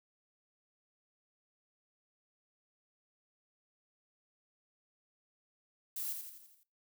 violet noise with echo, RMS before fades -39 dBFS, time 5.96-6.13 s, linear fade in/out 5 ms, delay 84 ms, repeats 6, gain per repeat -5 dB, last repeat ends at 6.634 s, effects noise-tail reverb RT60 0.3 s tail -20 dB re dry

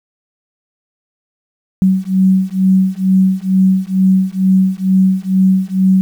sine beating tone pair, 187.9 / 190.1 Hz, F#3 / F#3, +27 / +47 cents, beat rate 2.2 Hz, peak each -12 dBFS, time 1.82-6.01 s, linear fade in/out 0 ms, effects 7-bit

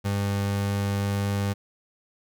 30% pulse tone, 100.2 Hz, G2, 38 cents sharp, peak -21 dBFS, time 0.04-1.54 s, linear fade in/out 20 ms, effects none

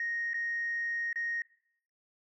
sine tone with dropouts, 1866 Hz, A#6, 1 cent sharp, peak -30 dBFS, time 0-1.42 s, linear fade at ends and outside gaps 2 ms, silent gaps 0.334-0.342 / 1.129-1.158 s, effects noise-tail reverb RT60 0.7 s tail -22 dB re dry + tanh soft clip ceiling -26 dBFS

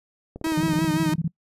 click train, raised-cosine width 2 ms, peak -22 dBFS, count 10, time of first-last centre 0.36-0.844 s, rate 18.6 Hz
45% pulse tone with vibrato, 314.9 Hz, D#4, 21 cents sharp, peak -22 dBFS, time 0.44-1.14 s, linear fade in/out 5 ms, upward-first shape sine, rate 5.7 Hz, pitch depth 48 cents each way
sine tone bursts, 164.81 Hz, E3, in tune, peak -20 dBFS, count 12, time 0.57-1.279 s, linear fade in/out 5 ms, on 38 ms, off 23 ms
effects noise-tail reverb RT60 0.1 s tail -23 dB re dry + resampled to 32000 Hz

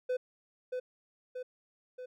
triangle tone with echo, 504 Hz, B4, 35 cents sharp, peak -27 dBFS, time 0.09-0.17 s, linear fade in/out 10 ms, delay 630 ms, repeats 3, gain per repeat -4 dB, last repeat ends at 2.06 s, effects none

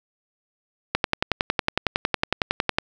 click train, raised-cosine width 0.3 ms, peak -3 dBFS, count 21, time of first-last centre 0.95-2.785 s, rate 10.9 Hz, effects none

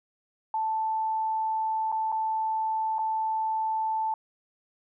sine tone with dropouts, 880 Hz, A5, in tune, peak -25 dBFS, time 0.54-4.14 s, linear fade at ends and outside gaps 2 ms, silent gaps 1.918-1.924 / 2.119-2.124 / 2.984-2.99 s, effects none

